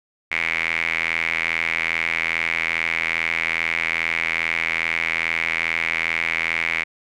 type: tone with band-pass filter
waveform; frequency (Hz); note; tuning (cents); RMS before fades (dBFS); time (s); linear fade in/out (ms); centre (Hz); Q
sawtooth; 82.41; E2; 0; -23; 0.31-6.84; 10; 2200; 9.1
effects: none